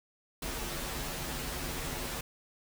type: noise with comb filter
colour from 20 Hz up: pink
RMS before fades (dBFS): -37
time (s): 0.42-2.21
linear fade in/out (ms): 5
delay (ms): 10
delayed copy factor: -0.8
effects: none